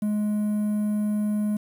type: tone with quantisation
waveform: triangle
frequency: 210 Hz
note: G#3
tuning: 19 cents sharp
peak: -20 dBFS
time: 0.02-1.57 s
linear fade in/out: 5 ms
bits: 8
effects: none